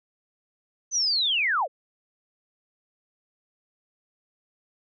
sine linear sweep, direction down, 6180 to 450 Hz, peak -21 dBFS, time 0.91-1.68 s, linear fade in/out 50 ms, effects none

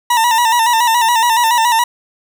40% pulse tone with vibrato, 932.3 Hz, A#5, in tune, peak -9 dBFS, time 0.1-1.84 s, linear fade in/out 5 ms, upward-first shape square, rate 7.1 Hz, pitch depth 62 cents each way, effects none

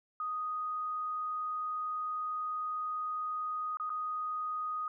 sine tone with dropouts, 1244.5 Hz, D#6, in tune, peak -33 dBFS, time 0.2-4.88 s, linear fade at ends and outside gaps 2 ms, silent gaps 3.771-3.798 / 3.895-3.901 s, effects none

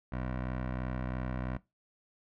15% pulse tone with low-pass filter, 63 Hz, B1, 35 cents sharp, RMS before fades -36 dBFS, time 0.12-1.57 s, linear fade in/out 5 ms, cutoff 1700 Hz, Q 1.2, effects noise-tail reverb RT60 0.2 s tail -18 dB re dry

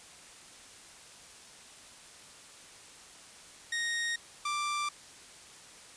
sawtooth tone pair in turn, 1864.7 / 1178.2 Hz, A#6 / D6, 0 / +5 cents, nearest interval minor sixth, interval 795 cents, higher first, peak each -27 dBFS, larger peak neither, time 3.72-4.16 / 4.45-4.89 s, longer neither, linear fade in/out 5 ms, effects white hiss -52 dBFS RMS until 5.96 s + resampled to 22050 Hz

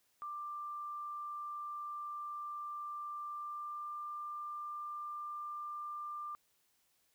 sine tone with pitch glide, 1184 to 1190.9 Hz, D6 to D6, +14 to +24 cents, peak -40 dBFS, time 0.22-6.35 s, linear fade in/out 0 ms, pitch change +10 cents, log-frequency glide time 3.27-3.9 s, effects white hiss -75 dBFS RMS until 7.14 s

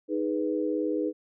sine chord, G# minor, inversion second, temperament equal, 311.1 / 415.3 / 493.9 Hz, D#4 / G#4 / B4, 0 / 0 / 0 cents, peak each -28 / -31 / -31 dBFS, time 0.08-1.13 s, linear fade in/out 50 ms, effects none

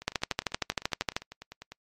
two click trains, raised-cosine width 0.2 ms, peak -9 / -24 dBFS, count 15 / 18, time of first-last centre 0.08-1.165 / 0.02-1.72 s, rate 12.9 / 10 Hz, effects noise-tail reverb RT60 0.1 s tail -26 dB re dry + MP3 64 kbps

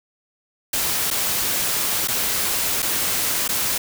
white noise with dropouts, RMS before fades -22 dBFS, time 0.73-3.78 s, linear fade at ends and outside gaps 5 ms, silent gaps 1.104-1.11 / 2.075-2.083 / 2.822-2.826 / 3.479-3.489 s, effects none

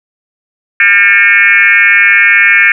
sine tone with frequency modulation, 2000 Hz, B6, 21 cents sharp, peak -3 dBFS, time 0.8-2.72 s, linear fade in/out 2 ms, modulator 199 Hz, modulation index 2.3, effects none

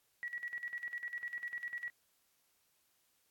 sine tone with tremolo, 1927 Hz, B6, 43 cents flat, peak -37 dBFS, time 0.23-1.9 s, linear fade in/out 0 ms, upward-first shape square, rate 10 Hz, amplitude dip 75%, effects white hiss -75 dBFS RMS until 3.3 s + AAC 64 kbps

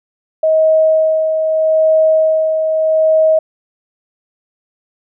sine tone with tremolo, 633 Hz, D#5, 30 cents sharp, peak -7 dBFS, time 0.43-3.39 s, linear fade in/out 5 ms, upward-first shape sine, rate 0.8 Hz, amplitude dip 45%, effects none

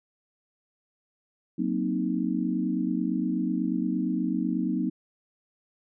sine chord, C half-diminished seventh, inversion second, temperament equal, 185 / 233.1 / 261.6 / 311.1 Hz, Gb3 / Bb3 / C4 / Eb4, 0 / 0 / 0 / 0 cents, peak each -30 dBFS, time 1.58-4.9 s, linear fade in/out 10 ms, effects none

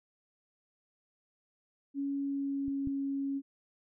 sine tone with pitch glide, 279.1 to 275.9 Hz, C#4 to C#4, +12 to -8 cents, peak -31 dBFS, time 1.94-3.42 s, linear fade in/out 50 ms, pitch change -20 cents, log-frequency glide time 2.16-2.83 s
clicks, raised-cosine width 5 ms, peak -35 / -28 dBFS, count 2, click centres 2.681 / 2.873 s
effects none

